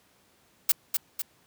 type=noise with echo; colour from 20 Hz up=blue; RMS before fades=-20 dBFS; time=0.69-0.72 s; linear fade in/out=5 ms; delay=250 ms; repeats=2; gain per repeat=-5 dB; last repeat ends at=1.22 s; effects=pink hiss -63 dBFS RMS until 1.46 s + high-pass 100 Hz 12 dB/octave